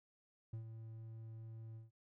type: tone with ADSR envelope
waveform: triangle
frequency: 112.2 Hz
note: A2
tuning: 34 cents sharp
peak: -39 dBFS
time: 0.53-1.91 s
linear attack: 5 ms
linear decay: 100 ms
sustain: -7 dB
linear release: 150 ms
effects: none